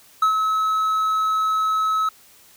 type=tone with ADSR envelope; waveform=triangle; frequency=1290 Hz; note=E6; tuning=38 cents flat; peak=-11 dBFS; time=0.22-2.09 s; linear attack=5 ms; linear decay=100 ms; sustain=-5 dB; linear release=4 ms; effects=white hiss -51 dBFS RMS until 2.56 s

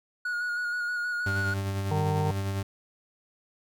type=tone with vibrato; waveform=triangle; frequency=1448 Hz; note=F#6; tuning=38 cents flat; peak=-26 dBFS; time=0.25-1.54 s; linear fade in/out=5 ms; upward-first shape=square; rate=6.3 Hz; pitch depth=20 cents each way
type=tone with tremolo; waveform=40% pulse; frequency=98 Hz; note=G2; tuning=in tune; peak=-26 dBFS; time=1.26-2.63 s; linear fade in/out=5 ms; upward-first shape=sine; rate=10 Hz; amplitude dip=30%
type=harmonic tone; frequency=152.7 Hz; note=D#3; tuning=32 cents flat; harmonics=1 / 3 / 5 / 6; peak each=-27 / -32 / -34 / -35 dBFS; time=1.91-2.31 s; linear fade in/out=2 ms
effects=none

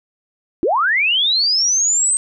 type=linear sweep; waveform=sine; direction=up; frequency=291.1 to 8372 Hz; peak=-13 dBFS; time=0.63-2.17 s; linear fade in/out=0 ms; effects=none

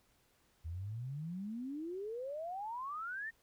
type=exponential sweep; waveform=sine; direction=up; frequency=77.78 to 1863 Hz; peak=-39 dBFS; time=0.64-3.31 s; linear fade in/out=20 ms; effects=pink hiss -72 dBFS RMS until 3.42 s

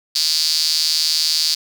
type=tone with high-pass filter; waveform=sawtooth; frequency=160 Hz; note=D#3; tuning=49 cents sharp; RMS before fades=-18 dBFS; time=0.15-1.55 s; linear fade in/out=10 ms; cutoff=4600 Hz; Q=7.1; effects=none

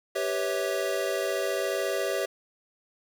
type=chord; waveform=square; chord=C# half-diminished seventh; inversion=second; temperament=equal with one note detuned; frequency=392 / 493.9 / 554.4 / 648.7 Hz; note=G4 / B4 / C#5 / E5; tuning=0 / 0 / 0 / -28 cents; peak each=-32 / -35 / -32 / -33 dBFS; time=0.15-2.26 s; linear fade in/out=10 ms; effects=none

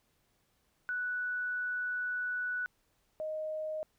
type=tone pair in turn; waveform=sine; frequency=1480 / 622.3 Hz; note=F#6 / D#5; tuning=0 / 0 cents; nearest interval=octave + minor third; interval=1500 cents; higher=first; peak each=-32 / -34 dBFS; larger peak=first; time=0.89-2.66 / 3.2-3.83 s; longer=first; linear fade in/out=0 ms; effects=pink hiss -74 dBFS RMS until 3.98 s

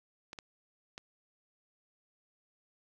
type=clicks; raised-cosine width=0.2 ms; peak=-26 dBFS; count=3; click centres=0.331 / 0.388 / 0.979 s; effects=none

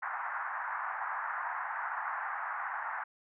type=band-pass noise; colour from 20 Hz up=pink; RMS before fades=-37 dBFS; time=0.02-3.04 s; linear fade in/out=10 ms; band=800 to 1800 Hz; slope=48 dB/octave; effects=none

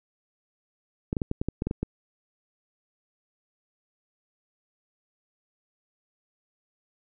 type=clicks; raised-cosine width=3 ms; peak=-14 dBFS; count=10; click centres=1.129 / 1.168 / 1.218 / 1.314 / 1.415 / 1.486 / 1.621 / 1.67 / 1.711 / 1.83 s; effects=none

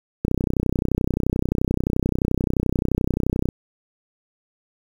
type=click train; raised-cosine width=3 ms; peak=-7 dBFS; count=103; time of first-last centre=0.25-3.488 s; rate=31.5 Hz; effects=7-bit

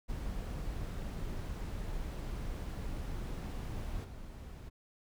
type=noise with level steps; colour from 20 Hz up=brown; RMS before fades=-39 / -46 dBFS; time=0.08-4.7 s; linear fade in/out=20 ms; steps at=4.04 s; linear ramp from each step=5 ms; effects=none

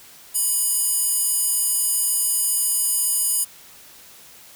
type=tone with high-pass filter; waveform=square; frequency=987.8 Hz; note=B5; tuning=in tune; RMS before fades=-21 dBFS; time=0.34-3.45 s; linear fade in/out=20 ms; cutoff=9600 Hz; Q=2.3; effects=white hiss -46 dBFS RMS until 4.55 s

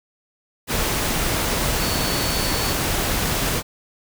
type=tone in noise; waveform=sine; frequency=4451 Hz; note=C#8; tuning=6 cents sharp; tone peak=-29 dBFS; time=1.77-2.76 s; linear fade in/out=50 ms; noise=pink; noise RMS=-22 dBFS; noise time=0.67-3.63 s; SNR=-10 dB; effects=none

